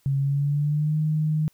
sine tone with pitch glide, 137.6 to 154.45 Hz, C#3 to D#3, -12 to -12 cents, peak -20 dBFS, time 0.06-1.48 s, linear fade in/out 0 ms, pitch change +200 cents, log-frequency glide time 0.18-0.98 s, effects white hiss -64 dBFS RMS until 1.53 s

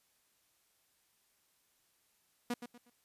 sawtooth tone with echo, 241.4 Hz, B3, 39 cents flat, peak -29 dBFS, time 2.5-2.54 s, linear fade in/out 5 ms, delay 120 ms, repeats 3, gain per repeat -10 dB, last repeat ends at 2.9 s, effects white hiss -74 dBFS RMS until 3.04 s + resampled to 32000 Hz

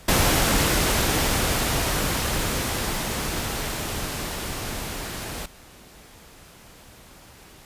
pink noise with level ramp, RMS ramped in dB -19 to -33 dBFS, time 0.08-5.46 s, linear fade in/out 5 ms, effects pink hiss -48 dBFS RMS until 7.65 s + resampled to 32000 Hz

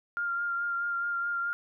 sine tone with vibrato, 1396.9 Hz, F6, in tune, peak -28 dBFS, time 0.17-1.53 s, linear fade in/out 0 ms, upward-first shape sine, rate 4.7 Hz, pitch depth 19 cents each way, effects none

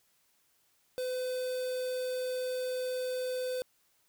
triangle tone with quantisation, 507 Hz, B4, 45 cents sharp, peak -30 dBFS, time 0.98-3.62 s, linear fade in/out 0 ms, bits 7, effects white hiss -71 dBFS RMS until 4.08 s

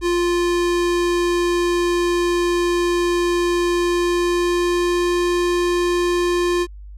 square tone with pitch glide, 349.2 to 351.2 Hz, F4 to F4, 0 to +10 cents, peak -17 dBFS, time 0.01-6.67 s, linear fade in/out 50 ms, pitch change +10 cents, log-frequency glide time 3.73-5.16 s, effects added 50 Hz sine -34 dBFS peak until 6.97 s + low-pass 9000 Hz 12 dB/octave

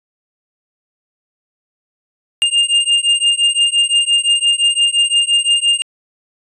square beating tone pair, 2809 / 2814.8 Hz, F7 / F7, +9 / +13 cents, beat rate 5.8 Hz, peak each -15 dBFS, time 2.42-5.82 s, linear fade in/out 0 ms, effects resampled to 24000 Hz

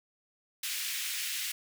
pink high-pass noise, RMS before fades -35 dBFS, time 0.63-1.52 s, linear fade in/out 5 ms, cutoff 2000 Hz, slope 24 dB/octave, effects none

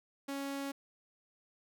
sawtooth tone, 277.2 Hz, C#4, in tune, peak -33 dBFS, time 0.28-0.72 s, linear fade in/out 10 ms, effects none

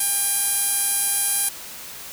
sawtooth tone with band-pass filter, 801 Hz, G5, 37 cents sharp, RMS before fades -22 dBFS, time 0-1.49 s, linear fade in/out 5 ms, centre 11000 Hz, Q 3.8, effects white hiss -37 dBFS RMS until 2.12 s

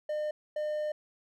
triangle tone pair in turn, 605 / 605 Hz, D#5 / D#5, -49 / -49 cents, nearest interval unison, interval 0 cents, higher neither, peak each -28 dBFS, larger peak neither, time 0.09-0.31 / 0.56-0.92 s, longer second, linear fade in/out 5 ms, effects none

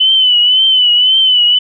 sine tone with vibrato, 3012 Hz, F#7, 30 cents sharp, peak -6 dBFS, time 0-1.59 s, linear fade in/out 10 ms, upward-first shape triangle, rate 1.9 Hz, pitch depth 73 cents each way, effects none

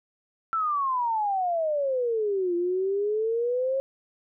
sine exponential two-way sweep, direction down then up, 1349 to 343.5 to 544 Hz, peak -23 dBFS, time 0.53-3.8 s, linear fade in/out 0 ms, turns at 2.55 s, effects none

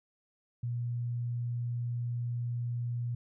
sine tone, 120 Hz, B2, 49 cents flat, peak -31 dBFS, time 0.63-3.15 s, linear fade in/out 5 ms, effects none

